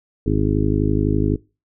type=harmonic tone; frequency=51.91 Hz; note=G#1; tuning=in tune; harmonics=1 / 2 / 3 / 4 / 5 / 6 / 7 / 8; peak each=-22 / -22 / -24 / -30 / -23 / -23 / -28 / -26 dBFS; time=0.26-1.36 s; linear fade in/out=5 ms; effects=noise-tail reverb RT60 0.3 s tail -23 dB re dry